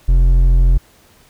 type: tone with hard clipping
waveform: triangle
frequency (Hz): 43.55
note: F1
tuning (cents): -4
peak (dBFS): -9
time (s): 0.08-0.78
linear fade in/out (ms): 10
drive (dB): 9
effects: pink hiss -50 dBFS RMS until 1.29 s